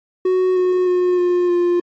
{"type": "tone with pitch steps", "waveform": "triangle", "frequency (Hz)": [370, 365.1, 360.3, 355.5, 350.9], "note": ["F#4", "F#4", "F#4", "F4", "F4"], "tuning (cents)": [0, -23, -46, 31, 8], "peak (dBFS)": -11, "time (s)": [0.25, 1.8], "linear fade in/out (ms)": 5, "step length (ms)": 310, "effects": ["MP3 32 kbps"]}